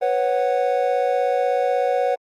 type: chord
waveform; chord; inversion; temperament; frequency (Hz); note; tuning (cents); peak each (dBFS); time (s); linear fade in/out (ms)
triangle; B suspended second; none; equal with one note detuned; 493.9 / 550.2 / 740; B4 / C#5 / F#5; 0 / -13 / 0; -20; 0.01-2.16; 20
effects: Opus 32 kbps